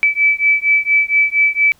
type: beating tone pair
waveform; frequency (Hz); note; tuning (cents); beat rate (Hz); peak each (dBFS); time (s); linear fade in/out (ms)
sine; 2304 / 2308.3; D7 / D7; -34 / -30; 4.3; -14 / -14; 0.03-1.72; 0
effects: pink hiss -53 dBFS RMS until 1.79 s